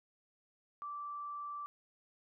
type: tone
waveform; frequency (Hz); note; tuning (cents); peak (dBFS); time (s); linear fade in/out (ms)
sine; 1167; D6; -11; -40; 0.82-1.66; 0
effects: none

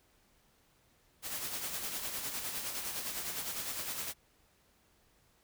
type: noise with tremolo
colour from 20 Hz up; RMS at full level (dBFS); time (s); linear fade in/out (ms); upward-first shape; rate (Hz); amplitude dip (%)
white; -37; 1.22-4.14; 50; sine; 9.8; 45
effects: pink hiss -69 dBFS RMS until 5.43 s

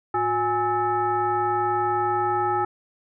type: tone with frequency modulation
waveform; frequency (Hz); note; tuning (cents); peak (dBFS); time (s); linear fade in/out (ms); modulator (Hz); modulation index
sine; 830.6; G#5; 0; -20; 0.14-2.65; 5; 469; 1.1
effects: none

